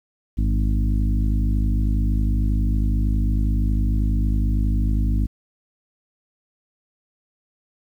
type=harmonic tone with a mistuned harmonic; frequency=52.6 Hz; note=G#1; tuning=23 cents sharp; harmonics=1 / 2 / 3 / 4 / 5 / 6; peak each=-18 / -25 / -33 / -29 / -31 / -36 dBFS; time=0.37-5.27 s; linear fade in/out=20 ms; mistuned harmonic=2; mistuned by=-55 cents; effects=9-bit